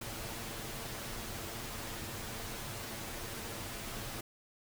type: noise with comb filter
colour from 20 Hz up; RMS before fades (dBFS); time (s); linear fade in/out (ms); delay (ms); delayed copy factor
pink; -42; 0.01-4.21; 5; 8.8; +0.55
effects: none